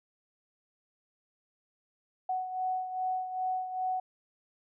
sine beating tone pair, 743 / 745.5 Hz, F#5 / F#5, +7 / +13 cents, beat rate 2.5 Hz, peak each -31 / -38 dBFS, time 2.29-4 s, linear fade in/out 5 ms, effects none

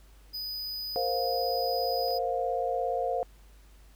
square tone, 4978 Hz, D#8, in tune, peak -34 dBFS, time 0.33-2.19 s, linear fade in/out 20 ms
sine chord, Bb suspended second, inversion none, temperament equal with one note detuned, 466.2 / 523.3 / 706.6 Hz, Bb4 / C5 / F5, 0 / 0 / +20 cents, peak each -33 / -31 / -30 dBFS, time 0.96-3.23 s, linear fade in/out 0 ms
clicks, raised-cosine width 0.2 ms, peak -37 dBFS, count 2, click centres 2.083 / 2.106 s
effects added 50 Hz sine -52 dBFS peak until 3.95 s + pink hiss -62 dBFS RMS until 3.95 s

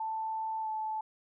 sine tone with pitch glide, 883 to 870.8 Hz, A5 to A5, +6 to -18 cents, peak -32 dBFS, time 0-1.01 s, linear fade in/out 5 ms, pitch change -24 cents, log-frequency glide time 0.61-0.68 s, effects none

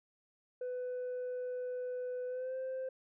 sine tone with pitch glide, 499.6 to 521.1 Hz, B4 to C5, +20 to -7 cents, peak -34 dBFS, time 0.61-2.89 s, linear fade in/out 5 ms, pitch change +73 cents, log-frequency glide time 2.27-2.56 s, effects tanh soft clip ceiling -35 dBFS

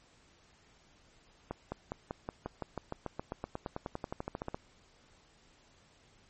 accelerating click train, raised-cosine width 1 ms, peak -22 dBFS, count 26, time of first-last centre 1.51-4.545 s, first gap 210 ms, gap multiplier 0.95, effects pink hiss -64 dBFS RMS until 6.29 s + MP3 32 kbps

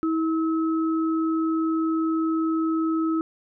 sine tone pair together, 322.5 / 1290 Hz, E4 / E6, -38 / -38 cents, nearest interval 2 octaves, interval 2400 cents, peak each -21 / -31 dBFS, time 0.03-3.21 s, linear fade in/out 0 ms, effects none

